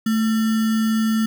sine tone with sample-and-hold, 220.8 Hz, A3, 6 cents sharp, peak -16 dBFS, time 0.06-1.26 s, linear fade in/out 5 ms, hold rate 1575 Hz, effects none

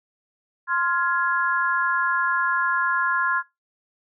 sine chord, F minor, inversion second, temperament just, 1047.7 / 1396.9 / 1676.3 Hz, C6 / F6 / Ab6, +2 / 0 / +16 cents, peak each -24 dBFS, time 0.67-3.43 s, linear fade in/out 50 ms, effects noise-tail reverb RT60 0.2 s tail -21 dB re dry

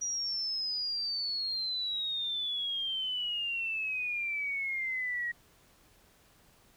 sine exponential sweep, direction down, 5800 to 1891 Hz, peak -31 dBFS, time 0.01-5.32 s, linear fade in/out 10 ms, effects pink hiss -63 dBFS RMS until 6.76 s

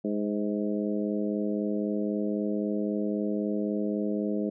harmonic tone with a mistuned harmonic, 103.83 Hz, G#2, in tune, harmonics 2 / 3 / 4 / 5 / 6, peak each -29 / -32 / -34 / -36 / -39 dBFS, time 0.04-4.5 s, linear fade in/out 10 ms, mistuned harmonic 6, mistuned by +33 cents, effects none

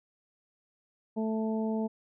harmonic tone, 220 Hz, A3, in tune, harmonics 1 / 2 / 3 / 4, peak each -29 / -35 / -39 / -42 dBFS, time 1.16-1.88 s, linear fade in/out 20 ms, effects none

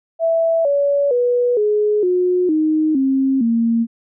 sine tone with pitch steps, 659.3 / 567.4 / 488.2 / 420.2 / 361.6 / 311.1 / 267.8 / 230.4 Hz, E5 / C#5 / B4 / G#4 / F#4 / D#4 / C4 / A#3, 0 / +40 / -20 / +20 / -40 / 0 / +40 / -20 cents, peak -13 dBFS, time 0.19-3.87 s, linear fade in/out 50 ms, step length 460 ms, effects none

